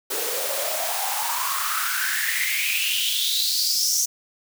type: noise with high-pass filter sweep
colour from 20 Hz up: white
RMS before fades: -24 dBFS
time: 0.1-4.06 s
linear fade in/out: 10 ms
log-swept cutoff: 410 to 6200 Hz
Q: 7.5
effects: none